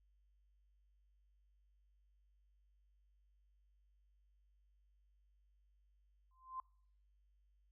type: tone with exponential growth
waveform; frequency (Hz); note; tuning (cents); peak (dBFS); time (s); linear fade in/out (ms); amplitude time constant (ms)
sine; 1039; C6; -12; -39; 6.31-6.6; 2; 61
effects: noise-tail reverb RT60 0.6 s tail -26 dB re dry + added 50 Hz sine -70 dBFS peak until 7.71 s